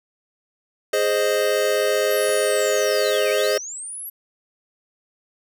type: chord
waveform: square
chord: Ab major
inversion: none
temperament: equal with one note detuned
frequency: 415.3 / 523.3 / 618.7 Hz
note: Ab4 / C5 / Eb5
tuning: 0 / 0 / -10 cents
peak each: -23 dBFS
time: 0.93-3.58 s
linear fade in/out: 5 ms
type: linear two-way sweep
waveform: sine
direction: down then up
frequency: 11840 to 2200 to 11840 Hz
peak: -30 dBFS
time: 2.1-4.1 s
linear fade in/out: 10 ms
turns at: 3.3 s
type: clicks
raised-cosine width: 0.5 ms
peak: -26 dBFS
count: 2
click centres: 2.287 / 2.297 s
effects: none